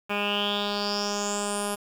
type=tone with low-pass filter sweep; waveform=10% pulse; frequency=204.5 Hz; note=G#3; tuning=26 cents flat; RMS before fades=-28 dBFS; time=0.09-1.76 s; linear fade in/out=20 ms; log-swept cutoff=2300 to 11000 Hz; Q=6.9; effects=8-bit